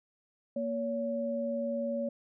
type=tone pair together; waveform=sine; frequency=234.2 / 565.1 Hz; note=A#3 / C#5; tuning=+8 / +33 cents; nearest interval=octave + minor third; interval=1525 cents; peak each=-34 / -32 dBFS; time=0.56-2.09 s; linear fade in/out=5 ms; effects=none